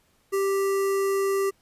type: tone with notch filter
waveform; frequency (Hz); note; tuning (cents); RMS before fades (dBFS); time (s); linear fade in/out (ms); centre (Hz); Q
square; 392; G4; 0; -24; 0.32-1.51; 20; 3600; 0.98
effects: pink hiss -65 dBFS RMS until 1.61 s + resampled to 32000 Hz